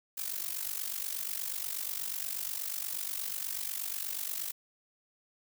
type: noise with amplitude modulation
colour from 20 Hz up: blue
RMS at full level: -33 dBFS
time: 0.17-4.52 s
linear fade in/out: 10 ms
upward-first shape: sine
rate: 48.3 Hz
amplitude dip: 80%
effects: none